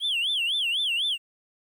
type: tone with vibrato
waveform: triangle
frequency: 3100 Hz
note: G7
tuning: 20 cents flat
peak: -21 dBFS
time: 0-1.18 s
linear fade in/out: 50 ms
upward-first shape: sine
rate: 4 Hz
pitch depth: 240 cents each way
effects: tanh soft clip ceiling -18 dBFS + 10-bit